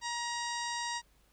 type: harmonic tone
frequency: 947 Hz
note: A#5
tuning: 27 cents sharp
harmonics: 1 / 2 / 3 / 4 / 5 / 6 / 7 / 8 / 9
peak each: -37 / -40 / -47 / -44 / -44 / -44 / -52 / -48 / -52 dBFS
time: 0.01-1.02 s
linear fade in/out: 50 ms
effects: added 50 Hz sine -67 dBFS peak until 1.32 s + pink hiss -69 dBFS RMS until 1.32 s